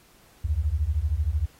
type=beating tone pair; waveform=sine; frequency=69.2 / 82.2 Hz; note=C#2 / E2; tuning=-2 / -4 cents; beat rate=13 Hz; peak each=-25 dBFS; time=0.44-1.46 s; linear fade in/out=10 ms; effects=pink hiss -57 dBFS RMS until 1.59 s + AAC 48 kbps